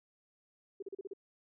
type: tone bursts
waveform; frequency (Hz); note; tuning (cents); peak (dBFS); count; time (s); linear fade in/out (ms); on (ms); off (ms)
sine; 392; G4; 0; -39; 6; 0.8-1.135; 5; 25; 37
effects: none